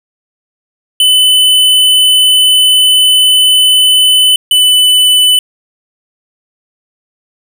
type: tone pair in turn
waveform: square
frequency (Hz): 3014 / 2997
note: F#7 / F#7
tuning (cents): +31 / +22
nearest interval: unison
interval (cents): 9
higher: first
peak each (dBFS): -5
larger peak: neither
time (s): 1-4.36 / 4.51-5.39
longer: first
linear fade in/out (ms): 2
effects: none